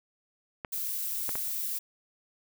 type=clicks; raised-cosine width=0.5 ms; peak=-20 dBFS; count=3; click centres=0.648 / 1.292 / 1.355 s
type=noise; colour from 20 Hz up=violet; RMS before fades=-33 dBFS; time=0.72-1.79 s; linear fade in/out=10 ms
effects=none